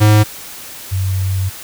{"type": "tone pair in turn", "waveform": ["square", "sine"], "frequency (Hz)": [106.2, 95.05], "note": ["G#2", "F#2"], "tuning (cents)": [39, 47], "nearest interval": "major second", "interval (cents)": 192, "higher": "first", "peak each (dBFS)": [-7, -14], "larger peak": "first", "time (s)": [[0, 0.24], [0.91, 1.5]], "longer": "second", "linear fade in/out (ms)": 20, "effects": ["white hiss -32 dBFS RMS until 1.63 s"]}